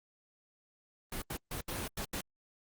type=noise bursts at uneven times; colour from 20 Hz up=pink; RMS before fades=-38 dBFS; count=6; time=1.12-1.22 / 1.3-1.37 / 1.51-1.61 / 1.68-1.88 / 1.97-2.05 / 2.13-2.21 s; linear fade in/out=5 ms; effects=Opus 32 kbps